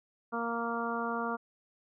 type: harmonic tone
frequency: 232.9 Hz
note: A#3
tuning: 1 cent flat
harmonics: 1 / 2 / 3 / 4 / 5 / 6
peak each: -37 / -38 / -39 / -39 / -37 / -39 dBFS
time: 0.32-1.37 s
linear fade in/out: 20 ms
effects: none